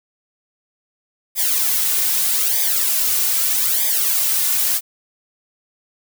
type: noise with flanger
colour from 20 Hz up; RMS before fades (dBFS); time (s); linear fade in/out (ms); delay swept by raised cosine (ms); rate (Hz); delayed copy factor
blue; -18; 1.35-4.81; 50; 0.71 to 3.11; 0.8; -0.85
effects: none